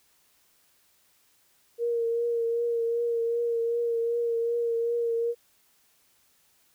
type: tone with vibrato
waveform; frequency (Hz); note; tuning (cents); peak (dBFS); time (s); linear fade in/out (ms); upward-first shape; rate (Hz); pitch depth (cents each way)
sine; 466.9; A#4; +3; -24; 1.78-5.35; 50; triangle; 2.6; 28
effects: white hiss -65 dBFS RMS until 6.74 s